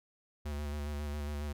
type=tone with vibrato; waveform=square; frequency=73.42 Hz; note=D2; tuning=in tune; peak=-36 dBFS; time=0.45-1.53 s; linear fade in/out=10 ms; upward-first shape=square; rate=7.3 Hz; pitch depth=26 cents each way; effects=none